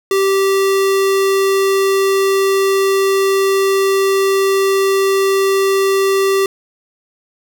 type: tone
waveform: square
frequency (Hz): 389.5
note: G4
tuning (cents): -11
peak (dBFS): -12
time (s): 0.11-6.46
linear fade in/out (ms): 2
effects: none